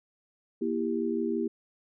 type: chord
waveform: sine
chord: E diminished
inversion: second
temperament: just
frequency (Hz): 237.3 / 329.6 / 395.6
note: Bb3 / E4 / G4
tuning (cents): +31 / 0 / +16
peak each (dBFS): -31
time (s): 0.61-1.48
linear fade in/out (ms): 10
effects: none